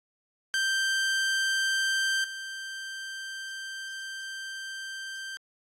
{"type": "tone with level steps", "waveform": "sawtooth", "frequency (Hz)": 1568, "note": "G6", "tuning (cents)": 0, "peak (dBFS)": [-21, -32], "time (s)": [0.54, 5.37], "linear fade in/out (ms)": 0, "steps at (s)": 2.24, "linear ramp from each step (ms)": 2, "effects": ["low-pass 9000 Hz 12 dB/octave", "AAC 64 kbps"]}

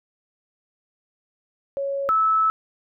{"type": "tone pair in turn", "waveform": "sine", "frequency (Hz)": [554.4, 1305], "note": ["C#5", "E6"], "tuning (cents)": [0, -18], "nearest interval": "octave + minor third", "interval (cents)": 1482, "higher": "second", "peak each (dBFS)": [-23, -16], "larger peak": "second", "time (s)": [[1.77, 2.09], [2.09, 2.5]], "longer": "second", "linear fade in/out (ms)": 0, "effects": []}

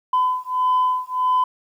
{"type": "beating tone pair", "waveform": "sine", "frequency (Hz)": [1010, 1011.6], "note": ["B5", "B5"], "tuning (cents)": [39, 41], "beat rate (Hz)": 1.6, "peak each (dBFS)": -19, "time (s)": [0.13, 1.44], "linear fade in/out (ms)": 5, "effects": ["tanh soft clip ceiling -12 dBFS", "9-bit"]}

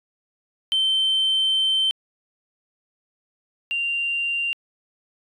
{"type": "tone pair in turn", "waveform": "sine", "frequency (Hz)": [3100, 2778], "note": ["G7", "F7"], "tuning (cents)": [-20, -10], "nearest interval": "major second", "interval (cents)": 190, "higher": "first", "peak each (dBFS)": [-16, -21], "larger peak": "first", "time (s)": [[0.72, 1.91], [3.71, 4.53]], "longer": "first", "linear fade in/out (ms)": 0, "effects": ["tanh soft clip ceiling -15 dBFS"]}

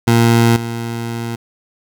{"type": "tone with level steps", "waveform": "20% pulse", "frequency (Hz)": 116.54, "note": "A#2", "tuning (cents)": 0, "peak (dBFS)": [-4, -16], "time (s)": [0.07, 1.36], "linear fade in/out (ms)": 10, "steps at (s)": 0.56, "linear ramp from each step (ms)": 2, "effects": []}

